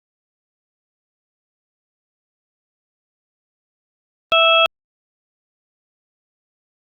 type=harmonic tone; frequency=658 Hz; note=E5; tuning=3 cents flat; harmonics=1 / 2 / 4 / 5; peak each=-16 / -16 / -16 / -16 dBFS; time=4.32-4.66 s; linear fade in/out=0 ms; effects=Opus 32 kbps